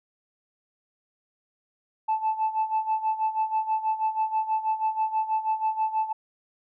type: tone with tremolo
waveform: sine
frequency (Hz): 875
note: A5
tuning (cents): -10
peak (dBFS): -19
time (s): 2.08-6.13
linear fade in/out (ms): 10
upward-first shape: sine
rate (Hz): 6.2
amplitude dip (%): 80
effects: tanh soft clip ceiling -18 dBFS